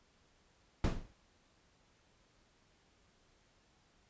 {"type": "noise with exponential decay", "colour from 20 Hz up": "brown", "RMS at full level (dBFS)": -25, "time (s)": [0.84, 1.13], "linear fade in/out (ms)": 2, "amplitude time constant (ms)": 62, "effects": ["pink hiss -70 dBFS RMS until 4.09 s", "resampled to 16000 Hz"]}